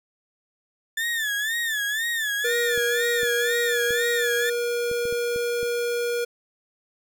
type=tone with vibrato; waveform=35% pulse; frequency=1760 Hz; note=A6; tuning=in tune; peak=-22 dBFS; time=0.97-4.5 s; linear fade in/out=5 ms; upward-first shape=sine; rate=2 Hz; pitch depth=120 cents each way
type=tone; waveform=square; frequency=477.4 Hz; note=A#4; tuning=41 cents sharp; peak=-24 dBFS; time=2.44-6.25 s; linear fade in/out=10 ms
type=clicks; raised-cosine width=3 ms; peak=-26 dBFS; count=8; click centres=2.777 / 3.232 / 3.907 / 4.914 / 5.054 / 5.126 / 5.361 / 5.63 s
effects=none